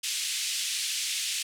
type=band-pass noise; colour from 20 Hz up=pink; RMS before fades=-31 dBFS; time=0.03-1.43 s; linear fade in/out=10 ms; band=2600 to 10000 Hz; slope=24 dB/octave; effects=none